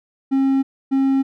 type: tone pair in turn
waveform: triangle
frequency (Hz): 269.6 / 269.6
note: C#4 / C#4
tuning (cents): -48 / -48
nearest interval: unison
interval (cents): 0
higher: neither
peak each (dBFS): -12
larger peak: neither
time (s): 0.31-0.63 / 0.91-1.23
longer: neither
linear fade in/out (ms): 20
effects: none